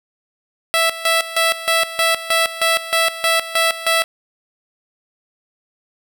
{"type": "tone with tremolo", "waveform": "10% pulse", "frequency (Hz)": 659.3, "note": "E5", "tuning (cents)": 0, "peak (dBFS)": -5, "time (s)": [0.74, 4.04], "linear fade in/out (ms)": 0, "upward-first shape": "square", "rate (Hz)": 3.2, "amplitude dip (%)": 80, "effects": []}